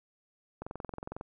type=click train; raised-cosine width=1 ms; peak=-25 dBFS; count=14; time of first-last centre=0.62-1.211 s; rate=22 Hz; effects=none